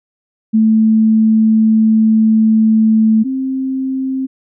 sine tone pair in turn, 220 / 264.1 Hz, A3 / C4, 0 / +16 cents, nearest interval minor third, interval 316 cents, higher second, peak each -7 / -15 dBFS, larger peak first, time 0.53-3.24 / 3.24-4.27 s, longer first, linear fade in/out 20 ms, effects none

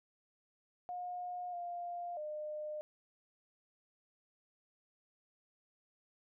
sine tone with pitch steps, 717 / 700 / 606 Hz, F5 / F5 / D#5, +45 / +4 / -46 cents, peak -39 dBFS, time 0.89-2.81 s, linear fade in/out 0 ms, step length 640 ms, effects none

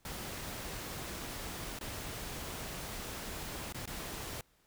pink noise with dropouts, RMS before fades -42 dBFS, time 0.05-4.41 s, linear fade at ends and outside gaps 2 ms, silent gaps 1.789-1.81 / 3.725-3.745 / 3.857-3.875 s, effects pink hiss -70 dBFS RMS until 4.66 s

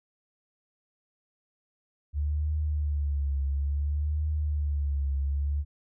sine tone with vibrato, 72.6 Hz, D2, 19 cents flat, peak -25 dBFS, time 2.13-5.65 s, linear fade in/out 50 ms, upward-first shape triangle, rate 0.58 Hz, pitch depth 96 cents each way, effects none

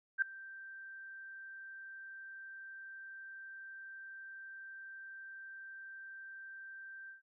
sine tone with ADSR envelope, 1568 Hz, G6, in tune, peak -25 dBFS, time 0.18-7.22 s, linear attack 40 ms, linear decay 3 ms, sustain -22 dB, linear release 130 ms, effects noise-tail reverb RT60 0.1 s tail -25 dB re dry

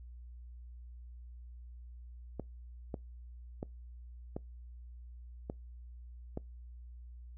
clicks, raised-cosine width 2 ms, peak -24 dBFS, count 6, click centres 2.397 / 2.942 / 3.629 / 4.365 / 5.499 / 6.374 s, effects noise-tail reverb RT60 0.2 s tail -25 dB re dry + added 60 Hz sine -47 dBFS peak until 7.37 s

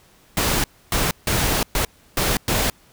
pink noise bursts at uneven times, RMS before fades -20 dBFS, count 6, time 0.37-0.64 / 0.92-1.11 / 1.27-1.63 / 1.75-1.85 / 2.17-2.37 / 2.48-2.7 s, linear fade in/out 2 ms, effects pink hiss -54 dBFS RMS until 2.92 s

